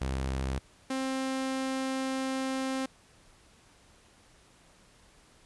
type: tone pair in turn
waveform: sawtooth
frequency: 66.1 / 264.4 Hz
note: C2 / C4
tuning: +18 / +18 cents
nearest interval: 2 octaves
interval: 2400 cents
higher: second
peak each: -26 / -26 dBFS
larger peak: neither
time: 0.01-0.59 / 0.9-2.86 s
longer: second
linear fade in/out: 5 ms
effects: pink hiss -60 dBFS RMS until 5.45 s + resampled to 24000 Hz